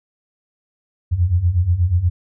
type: beating tone pair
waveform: sine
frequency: 83 / 91.3 Hz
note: E2 / F#2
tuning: +12 / -23 cents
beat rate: 8.3 Hz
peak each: -19 / -15 dBFS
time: 1.11-2.1 s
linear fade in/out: 20 ms
effects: none